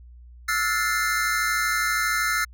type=chord; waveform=square; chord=F major seventh; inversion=third; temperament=equal with one note detuned; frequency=1318.5 / 1431.2 / 1760 / 2093 Hz; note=E6 / F6 / A6 / C7; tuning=0 / +42 / 0 / 0 cents; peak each=-28 dBFS; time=0.48-2.45 s; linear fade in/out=10 ms; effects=added 60 Hz sine -43 dBFS peak until 2.53 s